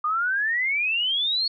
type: exponential sweep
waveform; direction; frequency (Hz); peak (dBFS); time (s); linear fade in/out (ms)
sine; up; 1200 to 4404; -21; 0.04-1.48; 5
effects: none